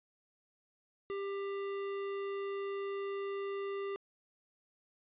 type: tone with tanh clipping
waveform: sine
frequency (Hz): 396.4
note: G4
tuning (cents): +19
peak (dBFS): -38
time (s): 1.1-3.96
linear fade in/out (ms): 0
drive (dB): 18
effects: resampled to 8000 Hz